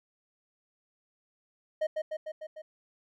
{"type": "tone with echo", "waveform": "triangle", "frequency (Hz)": 622.3, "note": "D#5", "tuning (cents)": 0, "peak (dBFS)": -24, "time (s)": [1.81, 1.87], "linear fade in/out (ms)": 10, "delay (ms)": 150, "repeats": 5, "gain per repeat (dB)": -3, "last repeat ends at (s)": 2.62, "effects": []}